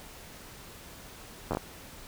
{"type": "slowing click train", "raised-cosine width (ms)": 1, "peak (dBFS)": -16, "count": 5, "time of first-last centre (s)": [1.51, 1.571], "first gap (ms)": 10, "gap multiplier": 1.29, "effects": ["pink hiss -48 dBFS RMS until 2.07 s"]}